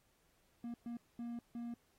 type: tone bursts at uneven times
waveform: triangle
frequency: 236.3 Hz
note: A#3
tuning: 24 cents sharp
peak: -39 dBFS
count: 4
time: 0.64-0.74 / 0.86-0.97 / 1.19-1.39 / 1.55-1.74 s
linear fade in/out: 2 ms
effects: pink hiss -75 dBFS RMS until 1.98 s + AAC 48 kbps